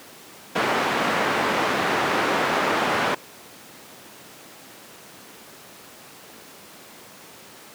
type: low-pass noise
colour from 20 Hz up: white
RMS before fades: -22 dBFS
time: 0.55-3.15 s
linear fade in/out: 10 ms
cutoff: 1500 Hz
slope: 12 dB/octave
effects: pink hiss -44 dBFS RMS until 7.74 s + high-pass 200 Hz 12 dB/octave